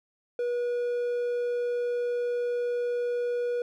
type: tone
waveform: triangle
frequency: 483.9 Hz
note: B4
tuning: 35 cents flat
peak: -24 dBFS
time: 0.39-3.62 s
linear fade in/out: 2 ms
effects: none